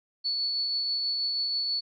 sine tone with tremolo, 4435 Hz, C#8, in tune, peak -25 dBFS, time 0.24-1.81 s, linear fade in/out 20 ms, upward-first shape triangle, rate 6.2 Hz, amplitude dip 25%, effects none

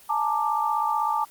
sine tone cluster, 854 / 910 / 1183 Hz, G#5 / A#5 / D6, +48 / -42 / +12 cents, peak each -26 dBFS, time 0.09-1.25 s, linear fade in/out 10 ms, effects white hiss -51 dBFS RMS until 1.3 s + Opus 24 kbps

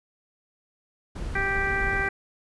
brown noise, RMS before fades -32 dBFS, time 1.15-2.09 s, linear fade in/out 10 ms
harmonic tone, 392 Hz, G4, in tune, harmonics 1 / 2 / 3 / 4 / 5 / 6, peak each -33 / -33 / -36 / -27 / -29 / -35 dBFS, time 1.35-2.09 s, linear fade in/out 5 ms
effects resampled to 24000 Hz

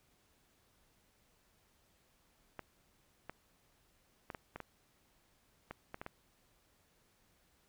clicks, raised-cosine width 0.5 ms, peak -28 dBFS, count 10, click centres 2.593 / 3.296 / 4.302 / 4.348 / 4.56 / 4.603 / 5.71 / 5.944 / 6.015 / 6.064 s, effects pink hiss -72 dBFS RMS until 7.68 s

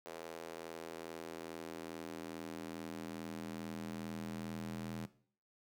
square tone with high-pass filter sweep, 41.18 Hz, E1, 1 cent flat, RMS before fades -45 dBFS, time 0.06-5.06 s, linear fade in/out 0 ms, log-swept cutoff 470 to 170 Hz, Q 2, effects noise-tail reverb RT60 0.5 s tail -17 dB re dry

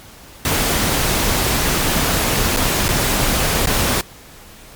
pink noise with dropouts, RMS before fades -17 dBFS, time 0.45-4.01 s, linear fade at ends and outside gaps 1 ms, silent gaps 2.564-2.57 / 2.882-2.889 / 3.658-3.671 s, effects pink hiss -41 dBFS RMS until 4.75 s + MP3 96 kbps

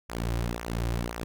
sawtooth tone with flanger, 58.27 Hz, A#1, in tune, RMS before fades -31 dBFS, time 0.09-1.24 s, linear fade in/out 10 ms, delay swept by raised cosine 0.23 to 4.63 ms, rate 1.9 Hz, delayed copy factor -0.75, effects none

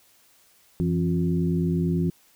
harmonic tone with a mistuned harmonic, 89 Hz, F2, 33 cents sharp, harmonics 1 / 2 / 3 / 4, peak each -30 / -22 / -30 / -30 dBFS, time 0.8-2.1 s, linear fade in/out 0 ms, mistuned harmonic 2, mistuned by -100 cents, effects white hiss -59 dBFS RMS until 2.35 s

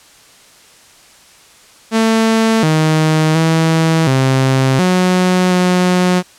sawtooth tone with pitch steps, 223.5 / 156.7 / 162 / 132.4 / 182.7 / 181 Hz, A3 / D#3 / E3 / C3 / F#3 / F#3, +27 / +13 / -30 / +21 / -22 / -38 cents, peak -6 dBFS, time 1.91-6.23 s, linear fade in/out 50 ms, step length 720 ms, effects white hiss -44 dBFS RMS until 6.38 s + low-pass 9000 Hz 12 dB/octave

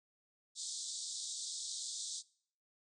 white band-pass noise, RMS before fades -43 dBFS, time 0.55-2.23 s, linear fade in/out 50 ms, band 3500 to 8600 Hz, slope 96 dB/octave, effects noise-tail reverb RT60 0.6 s tail -23 dB re dry

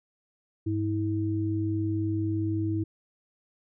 sine tone pair together, 101.55 / 322.4 Hz, G#2 / E4, -38 / -38 cents, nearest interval octave + minor sixth, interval 2000 cents, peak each -28 dBFS, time 0.66-2.84 s, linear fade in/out 10 ms, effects none

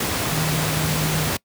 sine tone in noise, 155.56 Hz, D#3, in tune, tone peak -22 dBFS, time 0.32-1.3 s, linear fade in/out 5 ms, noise pink, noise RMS -23 dBFS, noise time 0-1.37 s, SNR -2 dB, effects noise-tail reverb RT60 0.1 s tail -24 dB re dry + high-pass 80 Hz 12 dB/octave

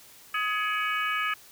harmonic tone with a mistuned harmonic, 420 Hz, G#4, 19 cents sharp, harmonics 3 / 4 / 5 / 6 / 7, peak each -29 / -31 / -33 / -35 / -36 dBFS, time 0.34-1.34 s, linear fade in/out 5 ms, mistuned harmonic 5, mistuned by +120 cents, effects white hiss -52 dBFS RMS until 1.51 s

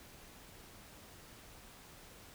silence, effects pink hiss -56 dBFS RMS until 2.34 s

